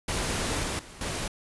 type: noise with level steps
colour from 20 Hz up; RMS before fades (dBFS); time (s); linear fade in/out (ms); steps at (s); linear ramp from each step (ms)
pink; -29 / -31 / -46 / -32; 0.08-1.28; 5; 0.63 / 0.79 / 1.01; 2
effects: resampled to 24000 Hz